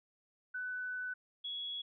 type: tone pair in turn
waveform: sine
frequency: 1498 / 3353 Hz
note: F#6 / G#7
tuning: +21 / +16 cents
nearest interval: octave + major second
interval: 1395 cents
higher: second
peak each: -37 / -38 dBFS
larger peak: first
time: 0.54-1.14 / 1.44-1.82 s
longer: first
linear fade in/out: 10 ms
effects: none